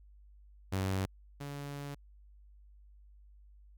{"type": "tone pair in turn", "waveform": "sawtooth", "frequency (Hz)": [95.4, 142.44], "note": ["G2", "C#3"], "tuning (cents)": [-47, 47], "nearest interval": "perfect fifth", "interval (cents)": 694, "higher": "second", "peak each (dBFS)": [-27, -36], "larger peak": "first", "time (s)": [[0.72, 1.06], [1.4, 1.95]], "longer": "second", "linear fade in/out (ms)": 10, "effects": ["added 50 Hz sine -55 dBFS peak until 3.77 s"]}